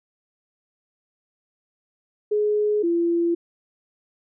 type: tone pair in turn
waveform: sine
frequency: 420 / 340.3 Hz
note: G#4 / F4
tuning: +19 / -45 cents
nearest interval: major third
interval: 364 cents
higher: first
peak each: -18 dBFS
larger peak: neither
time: 2.31-2.83 / 2.83-3.35 s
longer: neither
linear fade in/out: 10 ms
effects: none